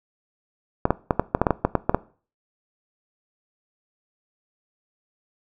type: clicks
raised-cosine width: 1 ms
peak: -3 dBFS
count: 12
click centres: 0.854 / 0.906 / 1.108 / 1.196 / 1.349 / 1.416 / 1.468 / 1.507 / 1.65 / 1.753 / 1.895 / 1.946 s
effects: noise-tail reverb RT60 0.4 s tail -19 dB re dry